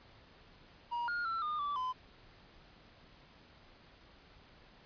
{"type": "tone with pitch steps", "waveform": "triangle", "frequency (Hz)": [952, 1422, 1342, 1215, 1158, 1018], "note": ["A#5", "F6", "E6", "D#6", "D6", "C6"], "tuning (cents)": [36, 31, 31, -42, -25, -48], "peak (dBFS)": -32, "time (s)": [0.91, 1.93], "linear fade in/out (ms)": 20, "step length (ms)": 170, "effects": ["pink hiss -60 dBFS RMS until 4.85 s", "resampled to 11025 Hz"]}